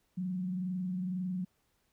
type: tone with frequency modulation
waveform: sine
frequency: 183.2 Hz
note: F#3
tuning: 17 cents flat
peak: -32 dBFS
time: 0.17-1.45 s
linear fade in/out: 10 ms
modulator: 22 Hz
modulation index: 0.35
effects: pink hiss -75 dBFS RMS until 1.92 s